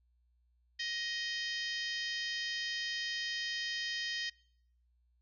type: harmonic tone with a mistuned harmonic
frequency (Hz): 625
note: D#5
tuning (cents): +8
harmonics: 3 / 4 / 5 / 6 / 7 / 8 / 9 / 10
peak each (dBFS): -39 / -49 / -41 / -46 / -47 / -42 / -51 / -54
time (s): 0.79-4.3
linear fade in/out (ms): 10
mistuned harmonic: 10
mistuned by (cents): +59
effects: noise-tail reverb RT60 0.7 s tail -25 dB re dry + added 60 Hz sine -69 dBFS peak until 5.21 s